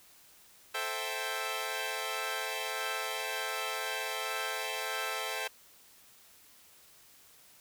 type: chord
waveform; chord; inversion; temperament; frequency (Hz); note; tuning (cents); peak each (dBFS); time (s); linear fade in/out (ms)
10% pulse; A minor seventh; none; equal; 440 / 523.3 / 659.3 / 784; A4 / C5 / E5 / G5; 0 / 0 / 0 / 0; -31; 0.74-5.48; 10
effects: white hiss -59 dBFS RMS until 7.6 s